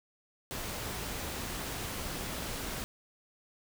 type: noise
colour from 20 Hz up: pink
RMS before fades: -38 dBFS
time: 0.51-2.84 s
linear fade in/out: 0 ms
effects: none